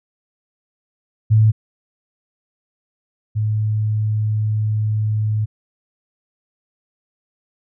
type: tone pair in turn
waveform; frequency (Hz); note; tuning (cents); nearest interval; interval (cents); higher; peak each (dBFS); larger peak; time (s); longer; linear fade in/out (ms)
sine; 109.1 / 107.47; A2 / A2; -14 / -40; unison; 26; first; -9 / -16; first; 1.3-1.52 / 3.35-5.46; second; 20
effects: none